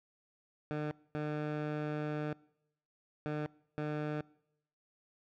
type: tone bursts at uneven times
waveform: 15% pulse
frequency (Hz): 150.6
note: D3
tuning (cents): +44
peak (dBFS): -28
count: 4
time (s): 0.71-0.91 / 1.15-2.33 / 3.26-3.46 / 3.78-4.21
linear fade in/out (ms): 0
effects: noise-tail reverb RT60 0.8 s tail -24 dB re dry + low-pass 2000 Hz 12 dB/octave